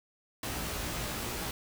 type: noise with comb filter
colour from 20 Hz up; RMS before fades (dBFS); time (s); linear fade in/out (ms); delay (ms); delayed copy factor
pink; -36; 0.43-1.51; 2; 17; +0.8
effects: none